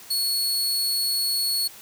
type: tone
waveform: sawtooth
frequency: 4375 Hz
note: C#8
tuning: 24 cents flat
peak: -19 dBFS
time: 0.1-1.68 s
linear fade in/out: 10 ms
effects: white hiss -45 dBFS RMS until 1.81 s